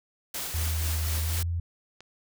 white noise with tremolo, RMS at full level -33 dBFS, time 0.34-1.43 s, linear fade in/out 5 ms, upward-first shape sine, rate 4.1 Hz, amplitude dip 30%
sine tone with pitch glide, 80 to 85.25 Hz, D#2 to F2, +49 to -41 cents, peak -26 dBFS, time 0.54-1.6 s, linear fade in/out 5 ms, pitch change +110 cents, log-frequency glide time 1.21-1.48 s
clicks, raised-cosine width 0.2 ms, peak -32 / -29 dBFS, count 2, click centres 1.423 / 2.006 s
effects none

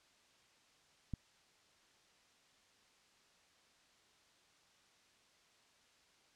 click, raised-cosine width 5 ms, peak -27 dBFS, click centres 1.137 s, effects white hiss -69 dBFS RMS until 6.35 s + low-pass 6000 Hz 12 dB/octave

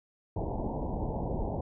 pink low-pass noise, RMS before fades -33 dBFS, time 0.36-1.61 s, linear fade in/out 5 ms, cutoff 940 Hz, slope 96 dB/octave, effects none

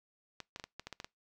clicks, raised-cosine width 0.2 ms, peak -25 dBFS, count 9, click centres 0.403 / 0.561 / 0.598 / 0.64 / 0.796 / 0.87 / 0.927 / 1.001 / 1.045 s, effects noise-tail reverb RT60 0.2 s tail -25 dB re dry

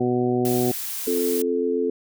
harmonic tone, 123.47 Hz, B2, in tune, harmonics 1 / 2 / 3 / 4 / 5 / 6, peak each -28 / -23 / -22 / -32 / -35 / -30 dBFS, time 0-0.72 s, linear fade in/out 10 ms
blue noise, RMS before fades -30 dBFS, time 0.45-1.42 s, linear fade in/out 2 ms
sine chord, F major, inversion second, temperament just, 261.9 / 349.2 / 436.5 Hz, C4 / F4 / A4, +2 / 0 / -14 cents, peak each -26 / -27 / -22 dBFS, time 1.07-1.9 s, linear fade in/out 5 ms
effects none

